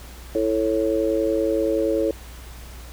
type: chord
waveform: sine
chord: A major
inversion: second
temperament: equal with one note detuned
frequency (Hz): 329.6 / 440 / 550.5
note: E4 / A4 / C#5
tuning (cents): 0 / 0 / -12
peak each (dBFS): -23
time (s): 0.35-2.11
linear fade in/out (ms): 2
effects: added 60 Hz sine -38 dBFS peak until 2.92 s + pink hiss -44 dBFS RMS until 2.92 s